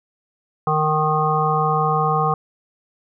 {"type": "harmonic tone", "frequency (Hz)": 154.3, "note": "D#3", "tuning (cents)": -14, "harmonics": [1, 3, 5, 7, 8], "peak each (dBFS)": [-22, -24, -21, -22, -23], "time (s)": [0.67, 2.34], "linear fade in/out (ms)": 2, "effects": []}